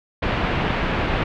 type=low-pass noise; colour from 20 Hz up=pink; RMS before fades=-22 dBFS; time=0.22-1.24 s; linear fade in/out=10 ms; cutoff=3000 Hz; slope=24 dB/octave; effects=none